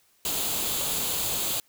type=noise with comb filter; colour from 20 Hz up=white; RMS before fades=-28 dBFS; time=0.25-1.6 s; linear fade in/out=2 ms; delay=0.27 ms; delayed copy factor=+0.55; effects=white hiss -64 dBFS RMS until 1.68 s